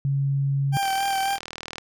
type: tone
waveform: sine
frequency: 138.6 Hz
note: C#3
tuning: in tune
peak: -20 dBFS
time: 0.05-0.77 s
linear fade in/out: 0 ms
type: tone with vibrato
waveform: 40% pulse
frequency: 784 Hz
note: G5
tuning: in tune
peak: -21 dBFS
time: 0.72-1.39 s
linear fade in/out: 50 ms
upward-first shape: sine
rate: 3.7 Hz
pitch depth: 22 cents each way
type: click train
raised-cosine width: 0.2 ms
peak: -16 dBFS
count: 39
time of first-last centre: 0.83-1.782 s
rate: 39.9 Hz
effects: none